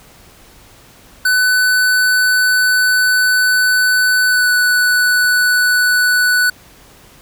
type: tone with pitch glide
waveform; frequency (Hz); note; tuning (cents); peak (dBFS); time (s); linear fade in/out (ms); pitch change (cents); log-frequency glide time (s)
square; 1500 to 1486.2; F#6 to F#6; +23 to +7; -11; 1.25-6.5; 5; -16; 4.28-4.51
effects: pink hiss -44 dBFS RMS until 7.21 s